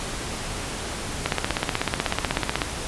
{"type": "click train", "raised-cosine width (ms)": 0.3, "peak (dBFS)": -5, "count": 23, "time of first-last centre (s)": [1.26, 2.618], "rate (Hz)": 16.2, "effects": ["pink hiss -31 dBFS RMS until 2.87 s", "resampled to 24000 Hz"]}